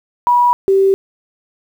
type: tone pair in turn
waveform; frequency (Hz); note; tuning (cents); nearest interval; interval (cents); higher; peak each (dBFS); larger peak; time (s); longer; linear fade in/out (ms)
sine; 971 / 388.2; B5 / G4; -30 / -17; octave + major third; 1587; first; -8; neither; 0.27-0.53 / 0.68-0.94; neither; 0
effects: 7-bit